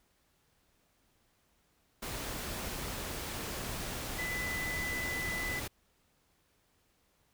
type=tone in noise; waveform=sine; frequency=2000 Hz; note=B6; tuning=21 cents sharp; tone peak=-35 dBFS; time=4.18-5.6 s; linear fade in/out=10 ms; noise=pink; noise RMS=-39 dBFS; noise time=2.02-5.68 s; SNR=+1 dB; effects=pink hiss -72 dBFS RMS until 7.33 s